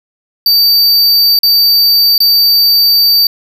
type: tone with dropouts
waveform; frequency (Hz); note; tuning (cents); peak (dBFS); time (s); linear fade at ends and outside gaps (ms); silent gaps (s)
square; 4625; D8; -27; -6; 0.46-3.27; 2; 1.39-1.432 / 2.18-2.203
effects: none